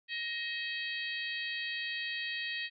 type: harmonic tone with a mistuned harmonic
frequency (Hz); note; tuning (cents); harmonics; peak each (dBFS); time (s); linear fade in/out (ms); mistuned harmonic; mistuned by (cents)
640; D#5; +49; 3 / 4 / 5 / 6 / 7; -38 / -40 / -42 / -44 / -45; 0.08-2.7; 50; 3; -38
effects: none